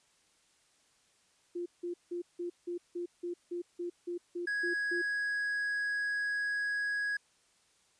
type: tone bursts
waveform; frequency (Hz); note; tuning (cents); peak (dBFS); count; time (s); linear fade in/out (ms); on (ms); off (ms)
sine; 349.2; F4; 0; -34; 13; 1.55-5.02; 10; 110; 170
type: tone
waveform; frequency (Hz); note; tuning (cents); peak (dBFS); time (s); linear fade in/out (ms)
triangle; 1661.2; G#6; 0; -29; 4.47-7.17; 5
effects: white hiss -69 dBFS RMS until 7.99 s + resampled to 22050 Hz